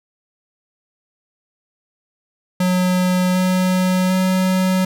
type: tone with pitch steps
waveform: square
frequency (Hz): 182.5 / 184.3 / 186.12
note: F#3 / F#3 / F#3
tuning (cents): -24 / -7 / +10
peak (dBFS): -15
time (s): 2.6-4.85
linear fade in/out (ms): 5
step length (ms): 750
effects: none